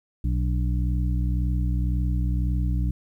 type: harmonic tone with a mistuned harmonic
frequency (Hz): 61.9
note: B1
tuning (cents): +5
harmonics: 1 / 2 / 3 / 5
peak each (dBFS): -22 / -28 / -32 / -36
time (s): 0.24-2.91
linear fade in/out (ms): 5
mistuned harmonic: 5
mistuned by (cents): -91
effects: 10-bit